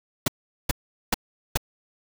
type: noise bursts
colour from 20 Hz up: pink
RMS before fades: -21 dBFS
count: 4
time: 0.26-1.574 s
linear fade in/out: 5 ms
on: 21 ms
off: 410 ms
effects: none